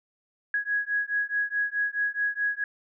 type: beating tone pair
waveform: sine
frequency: 1661.2 / 1665.9 Hz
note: G#6 / G#6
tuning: 0 / +5 cents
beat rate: 4.7 Hz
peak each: -28 dBFS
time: 0.54-2.64 s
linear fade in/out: 2 ms
effects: none